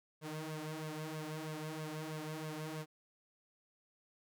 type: tone with flanger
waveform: sawtooth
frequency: 155.56 Hz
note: D#3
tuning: in tune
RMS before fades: -43 dBFS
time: 0.21-2.86 s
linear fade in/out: 50 ms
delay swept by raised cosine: 1.8 to 4.6 ms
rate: 3.1 Hz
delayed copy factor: +0.8
effects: none